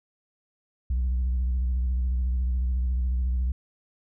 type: tone with vibrato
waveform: sine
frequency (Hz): 62.5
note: B1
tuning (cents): +21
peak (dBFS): -20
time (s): 0.9-3.52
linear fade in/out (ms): 5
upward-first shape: square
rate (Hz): 14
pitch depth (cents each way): 65
effects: tanh soft clip ceiling -21 dBFS